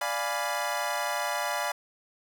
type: chord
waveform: 25% pulse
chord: D diminished seventh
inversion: none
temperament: equal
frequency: 587.3 / 698.5 / 830.6 / 987.8 Hz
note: D5 / F5 / Ab5 / Cb6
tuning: 0 / 0 / 0 / 0 cents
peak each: -30 dBFS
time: 0.01-1.72 s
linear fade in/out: 5 ms
effects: none

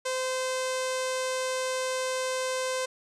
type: tone with low-pass filter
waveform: sawtooth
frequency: 516 Hz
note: C5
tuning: 24 cents flat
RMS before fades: -30 dBFS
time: 0.05-2.86 s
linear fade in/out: 10 ms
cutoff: 8000 Hz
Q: 2
effects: none

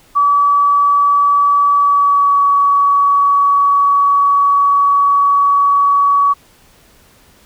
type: tone with pitch glide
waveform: sine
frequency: 1146 to 1131.5 Hz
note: D6 to C#6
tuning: -43 to +35 cents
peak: -8 dBFS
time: 0.15-6.34 s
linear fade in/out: 20 ms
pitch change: -22 cents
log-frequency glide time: 1.75-2.41 s
effects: pink hiss -48 dBFS RMS until 7.45 s

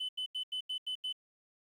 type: tone bursts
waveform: sine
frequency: 3020 Hz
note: F#7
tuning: 35 cents sharp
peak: -32 dBFS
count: 7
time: 0-1.127 s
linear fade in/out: 10 ms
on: 89 ms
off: 84 ms
effects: tanh soft clip ceiling -32 dBFS + 11-bit

